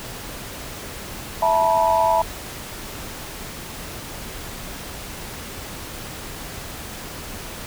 sine chord, E suspended fourth, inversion none, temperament equal with one note detuned, 659.3 / 880 / 969.1 Hz, E5 / A5 / B5, 0 / 0 / -33 cents, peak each -19 dBFS, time 1.42-2.22 s, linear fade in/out 5 ms, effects tanh soft clip ceiling -5 dBFS + pink hiss -34 dBFS RMS until 7.66 s

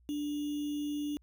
sine tone with sample-and-hold, 293.7 Hz, D4, in tune, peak -32 dBFS, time 0.09-1.17 s, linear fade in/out 0 ms, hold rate 3150 Hz, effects added 60 Hz sine -61 dBFS peak until 1.22 s

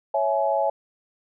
sine chord, C# minor, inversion none, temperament equal with one note detuned, 554.4 / 659.3 / 845.1 Hz, C#5 / E5 / G#5, 0 / 0 / +30 cents, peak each -24 dBFS, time 0.14-0.7 s, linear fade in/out 5 ms, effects none

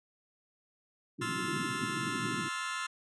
white band-pass noise, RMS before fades -38 dBFS, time 1.18-2.49 s, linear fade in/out 20 ms, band 110 to 380 Hz, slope 96 dB/octave
sawtooth chord, F major seventh, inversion second, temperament just, 1047.7 / 1309.6 / 1396.9 / 1746.1 Hz, C6 / E6 / F6 / A6, +2 / -12 / 0 / -14 cents, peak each -36 dBFS, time 1.21-2.87 s, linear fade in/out 10 ms
effects resampled to 22050 Hz

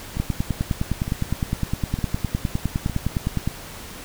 two click trains, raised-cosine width 5 ms, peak -9 / -15 dBFS, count 33 / 4, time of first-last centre 0.2-3.475 / 0.17-2.897 s, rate 9.77 / 1.1 Hz, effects pink hiss -38 dBFS RMS until 4.04 s

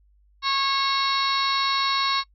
harmonic tone, 547 Hz, C#5, 23 cents flat, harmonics 2 / 3 / 4 / 5 / 6 / 7 / 8 / 9 / 10, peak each -24 / -34 / -31 / -35 / -39 / -27 / -29 / -41 / -36 dBFS, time 0.42-2.24 s, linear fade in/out 50 ms, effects noise-tail reverb RT60 0.1 s tail -24 dB re dry + added 50 Hz sine -56 dBFS peak until 2.34 s

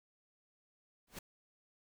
pink noise with exponential growth, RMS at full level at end -41 dBFS, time 1.07-1.19 s, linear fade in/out 5 ms, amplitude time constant 26 ms, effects none

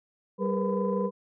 sine tone cluster, 194.7 / 409.8 / 473.4 / 498.8 / 1007 Hz, G3 / G#4 / A#4 / B4 / B5, -12 / -23 / +27 / +17 / +33 cents, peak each -28 / -33 / -31 / -31 / -35 dBFS, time 0.38-1.11 s, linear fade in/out 50 ms, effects tanh soft clip ceiling -14 dBFS

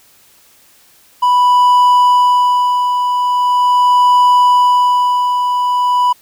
triangle tone with tremolo, 987.8 Hz, B5, in tune, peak -4 dBFS, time 1.22-6.13 s, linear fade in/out 10 ms, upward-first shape sine, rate 0.41 Hz, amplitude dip 50%, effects white hiss -48 dBFS RMS until 6.21 s

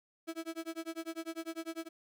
35% pulse tone with tremolo, 327.5 Hz, E4, 11 cents flat, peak -34 dBFS, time 0.27-1.89 s, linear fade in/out 20 ms, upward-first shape sine, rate 10 Hz, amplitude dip 100%, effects none

